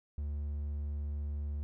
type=tone; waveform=triangle; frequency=73 Hz; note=D2; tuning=10 cents flat; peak=-32 dBFS; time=0.18-1.63 s; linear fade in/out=0 ms; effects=none